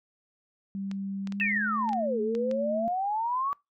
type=tone with pitch glide; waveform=sine; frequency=196 to 223.8 Hz; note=G3 to A3; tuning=0 to +30 cents; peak=-31 dBFS; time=0.75-2.88 s; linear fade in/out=0 ms; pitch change=+230 cents; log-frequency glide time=1.26-1.96 s
type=clicks; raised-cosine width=0.2 ms; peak=-25 dBFS; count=7; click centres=0.914 / 1.273 / 1.323 / 1.891 / 1.932 / 2.351 / 2.513 s
type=exponential two-way sweep; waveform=sine; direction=down then up; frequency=2710 to 415.3 to 1152 Hz; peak=-26 dBFS; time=1.4-3.53 s; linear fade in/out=0 ms; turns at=2.21 s
type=tone with exponential decay; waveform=sine; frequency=1830 Hz; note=A#6; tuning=32 cents flat; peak=-26 dBFS; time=1.41-2.06 s; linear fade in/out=1 ms; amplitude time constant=140 ms
effects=noise-tail reverb RT60 0.2 s tail -23 dB re dry